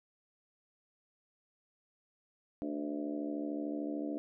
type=harmonic tone with a mistuned harmonic; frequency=73.5 Hz; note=D2; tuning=2 cents sharp; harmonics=3 / 4 / 5 / 6 / 7 / 8 / 9; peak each=-44 / -36 / -46 / -50 / -46 / -50 / -47 dBFS; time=2.62-4.18 s; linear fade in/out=0 ms; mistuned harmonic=8; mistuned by=+42 cents; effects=none